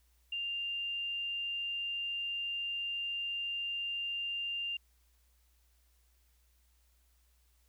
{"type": "tone", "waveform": "sine", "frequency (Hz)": 2794, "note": "F7", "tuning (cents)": 0, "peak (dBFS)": -34, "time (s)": [0.32, 4.77], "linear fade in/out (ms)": 5, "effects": ["added 60 Hz sine -67 dBFS peak until 7.68 s", "white hiss -74 dBFS RMS until 7.68 s"]}